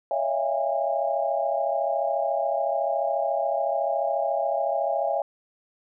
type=tone cluster; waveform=sine; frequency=561 / 648 / 682 / 814 Hz; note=C#5 / E5 / F5 / G#5; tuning=+21 / -30 / -41 / -35 cents; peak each=-28 dBFS; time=0.11-5.22 s; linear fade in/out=2 ms; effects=none